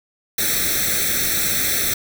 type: noise with comb filter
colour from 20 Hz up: white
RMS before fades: -20 dBFS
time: 0.38-1.94 s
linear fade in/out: 5 ms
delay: 0.51 ms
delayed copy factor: +0.95
effects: none